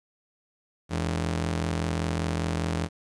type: ring-modulated tone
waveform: sawtooth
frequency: 124.5 Hz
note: B2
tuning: 14 cents sharp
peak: -19 dBFS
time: 0.89-2.89 s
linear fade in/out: 50 ms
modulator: 39.7 Hz
effects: resampled to 22050 Hz + 10-bit